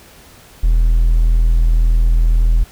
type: tone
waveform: triangle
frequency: 40.94 Hz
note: E1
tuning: 11 cents flat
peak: -6 dBFS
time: 0.63-2.64 s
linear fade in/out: 10 ms
effects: tanh soft clip ceiling -3 dBFS + pink hiss -43 dBFS RMS until 2.71 s